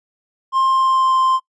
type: tone with pitch glide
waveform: triangle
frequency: 1059 to 1045.6 Hz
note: C6 to C6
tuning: +21 to -1 cents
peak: -11 dBFS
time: 0.52-1.4 s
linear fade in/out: 50 ms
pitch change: -22 cents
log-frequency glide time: 0.64-1.19 s
effects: noise-tail reverb RT60 0.1 s tail -22 dB re dry + resampled to 22050 Hz